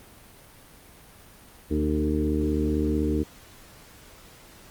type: harmonic tone with a mistuned harmonic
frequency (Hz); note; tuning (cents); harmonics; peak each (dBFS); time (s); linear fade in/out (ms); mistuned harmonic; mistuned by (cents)
75.8; D#2; -45; 1 / 2 / 3 / 4 / 5 / 6; -27 / -35 / -29 / -26 / -32 / -32; 1.7-3.24; 20; 5; +21
effects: pink hiss -50 dBFS RMS until 4.7 s + Opus 32 kbps